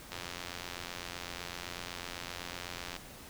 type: click train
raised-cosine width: 0.2 ms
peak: -22 dBFS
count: 251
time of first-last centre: 0.12-2.964 s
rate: 87.9 Hz
effects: pink hiss -50 dBFS RMS until 3.29 s